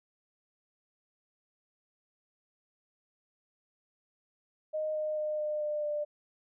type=tone with pitch steps; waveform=sine; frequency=619 / 614 / 609.1 / 604.2 / 599.3 / 594.5 Hz; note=D#5 / D#5 / D#5 / D5 / D5 / D5; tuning=-9 / -23 / -37 / +49 / +35 / +21 cents; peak=-30 dBFS; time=4.73-6.05 s; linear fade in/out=20 ms; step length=220 ms; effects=none